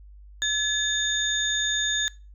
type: tone cluster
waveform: sine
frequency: 1710 / 3621 / 6710 Hz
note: A6 / A7 / G#8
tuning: -50 / +49 / +17 cents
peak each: -26 / -25 / -29 dBFS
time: 0.42-2.08 s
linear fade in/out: 0 ms
effects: noise-tail reverb RT60 0.3 s tail -22 dB re dry + added 50 Hz sine -44 dBFS peak until 2.34 s